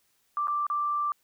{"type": "tone with dropouts", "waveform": "sine", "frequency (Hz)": 1176, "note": "D6", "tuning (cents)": 2, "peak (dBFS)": -25, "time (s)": [0.37, 1.12], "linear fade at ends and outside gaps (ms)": 1, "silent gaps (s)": [[0.472, 0.481], [0.667, 0.7]], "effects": ["white hiss -70 dBFS RMS until 1.23 s"]}